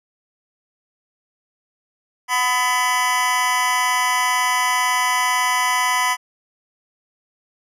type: tone with amplitude modulation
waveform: 25% pulse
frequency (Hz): 1000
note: B5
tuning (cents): +21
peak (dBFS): -9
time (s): 2.28-6.17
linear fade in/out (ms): 50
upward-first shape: sine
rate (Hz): 262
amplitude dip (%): 85
effects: resampled to 32000 Hz